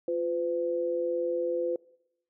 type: tone pair together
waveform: sine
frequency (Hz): 349.2 / 507.3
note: F4 / B4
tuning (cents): 0 / +46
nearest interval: tritone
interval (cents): 646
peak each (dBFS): -31 / -28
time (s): 0.08-1.76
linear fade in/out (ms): 2
effects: noise-tail reverb RT60 0.8 s tail -23 dB re dry